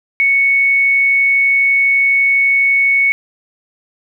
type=tone; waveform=sine; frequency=2217 Hz; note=C#7; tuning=in tune; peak=-9 dBFS; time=0.2-3.12 s; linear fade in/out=0 ms; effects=8-bit